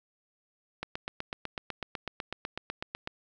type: click train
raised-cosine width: 0.3 ms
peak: -18 dBFS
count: 19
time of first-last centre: 0.83-3.074 s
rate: 8.02 Hz
effects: none